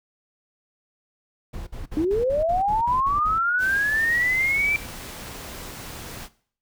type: noise bursts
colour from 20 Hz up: brown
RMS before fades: -33 dBFS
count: 10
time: 1.53-3.389 s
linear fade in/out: 10 ms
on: 140 ms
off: 51 ms
type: linear sweep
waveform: sine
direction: up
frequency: 295 to 2349 Hz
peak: -19 dBFS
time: 1.97-4.76 s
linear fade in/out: 0 ms
type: noise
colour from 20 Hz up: pink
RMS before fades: -37 dBFS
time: 3.58-6.29 s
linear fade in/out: 50 ms
effects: noise-tail reverb RT60 0.5 s tail -18 dB re dry